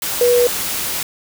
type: tone in noise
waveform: sine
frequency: 485.8 Hz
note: B4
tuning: 29 cents flat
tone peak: -10 dBFS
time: 0.21-0.47 s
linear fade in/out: 2 ms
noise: white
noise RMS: -22 dBFS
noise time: 0.02-1.03 s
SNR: +9 dB
effects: none